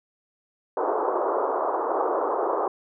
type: band-pass noise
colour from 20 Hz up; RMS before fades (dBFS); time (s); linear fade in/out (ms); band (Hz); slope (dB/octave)
pink; -25; 0.77-2.68; 2; 350 to 1200; 48
effects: none